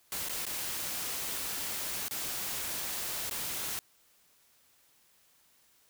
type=noise with dropouts; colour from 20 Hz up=white; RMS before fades=-36 dBFS; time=0.12-3.79 s; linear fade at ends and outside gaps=0 ms; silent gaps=0.286-0.295 / 0.453-0.466 / 2.082-2.11 / 3.296-3.311 s; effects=white hiss -66 dBFS RMS until 5.89 s